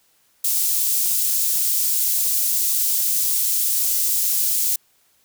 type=high-pass noise; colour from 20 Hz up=white; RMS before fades=-20 dBFS; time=0.44-4.76 s; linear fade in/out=5 ms; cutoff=6500 Hz; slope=12 dB/octave; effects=white hiss -61 dBFS RMS until 5.24 s